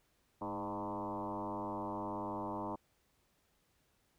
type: tone with frequency modulation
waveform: sine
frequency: 610 Hz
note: D#5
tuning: 34 cents flat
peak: -37 dBFS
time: 0.41-2.76 s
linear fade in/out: 10 ms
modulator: 98.4 Hz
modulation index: 4.5
effects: pink hiss -75 dBFS RMS until 4.18 s